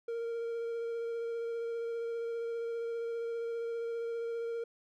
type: tone with vibrato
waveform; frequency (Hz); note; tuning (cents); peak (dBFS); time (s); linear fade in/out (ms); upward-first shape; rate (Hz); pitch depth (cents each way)
triangle; 463.8; A#4; -9; -32; 0.08-4.64; 5; sine; 15; 13
effects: none